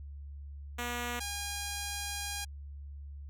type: tone pair in turn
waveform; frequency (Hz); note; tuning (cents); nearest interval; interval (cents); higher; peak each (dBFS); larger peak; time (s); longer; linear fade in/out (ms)
5% pulse; 241.3 / 813.4; B3 / G#5; -40 / -36; octave + major sixth; 2104; second; -23 / -24; first; 0.78-1.2 / 1.2-2.45; second; 10
effects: added 71 Hz sine -42 dBFS peak until 3.29 s